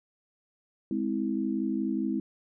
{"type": "chord", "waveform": "sine", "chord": "Ab augmented", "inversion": "none", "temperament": "just", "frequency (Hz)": [207.7, 259.6, 324.5], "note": ["Ab3", "C4", "E4"], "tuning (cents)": [0, -13, -27], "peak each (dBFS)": -31, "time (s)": [0.91, 2.2], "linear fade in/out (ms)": 2, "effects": []}